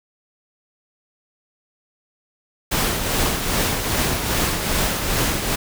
pink noise with tremolo, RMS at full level -19 dBFS, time 2.71-5.56 s, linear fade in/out 10 ms, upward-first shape triangle, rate 2.5 Hz, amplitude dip 50%, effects none

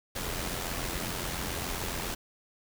pink noise with amplitude modulation, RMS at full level -32 dBFS, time 0.15-2.15 s, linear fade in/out 10 ms, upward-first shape sine, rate 87.2 Hz, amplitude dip 50%, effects none

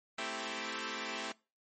5% pulse chord, A minor seventh, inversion none, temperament equal, 220 / 261.6 / 329.6 / 392 Hz, A3 / C4 / E4 / G4, 0 / 0 / 0 / 0 cents, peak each -31 / -32 / -32 / -32 dBFS, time 0.18-1.32 s, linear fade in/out 5 ms, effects noise-tail reverb RT60 0.3 s tail -22 dB re dry + MP3 32 kbps

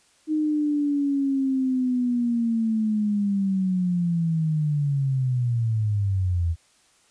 sine linear sweep, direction down, 311.1 to 81.1 Hz, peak -20 dBFS, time 0.27-6.56 s, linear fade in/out 50 ms, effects white hiss -60 dBFS RMS until 7.1 s + resampled to 22050 Hz

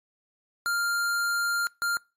square tone bursts at uneven times, 1396.9 Hz, F6, in tune, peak -25 dBFS, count 2, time 0.66-1.67 / 1.82-1.97 s, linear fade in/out 0 ms, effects noise-tail reverb RT60 0.3 s tail -25 dB re dry + MP3 64 kbps

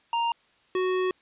square tone pair in turn, 932.3 / 370 Hz, A#5 / F#4, 0 / 0 cents, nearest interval octave + major third, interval 1600 cents, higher first, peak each -24 dBFS, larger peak neither, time 0.13-0.32 / 0.75-1.11 s, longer second, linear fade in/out 2 ms, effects white hiss -63 dBFS RMS until 1.21 s + resampled to 8000 Hz

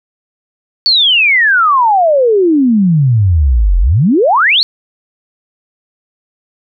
sine exponential two-way sweep, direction down then up, 4556 to 41.2 to 4556 Hz, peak -6 dBFS, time 0.86-4.63 s, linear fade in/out 0 ms, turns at 3.79 s, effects none

